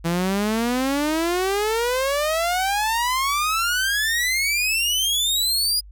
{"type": "exponential sweep", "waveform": "sawtooth", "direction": "up", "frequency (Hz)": [164.81, 4964], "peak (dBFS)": -16, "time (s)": [0.04, 5.81], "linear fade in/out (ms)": 20, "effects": ["added 50 Hz sine -40 dBFS peak until 5.91 s"]}